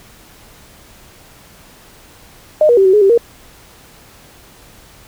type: tone with pitch steps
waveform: sine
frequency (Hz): 612 / 478.7 / 387.7 / 376.7 / 420 / 390.3 / 469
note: D#5 / A#4 / G4 / F#4 / G#4 / G4 / A#4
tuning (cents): -29 / +46 / -19 / +31 / +19 / -8 / +11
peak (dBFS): -6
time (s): 2.61-3.177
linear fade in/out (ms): 2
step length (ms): 81
effects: pink hiss -43 dBFS RMS until 5.07 s